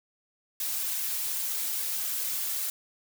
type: noise with flanger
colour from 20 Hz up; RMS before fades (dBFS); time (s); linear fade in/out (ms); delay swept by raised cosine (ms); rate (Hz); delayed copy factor
blue; -31; 0.6-2.7; 2; 1.8 to 6.3; 2.5; +0.7
effects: none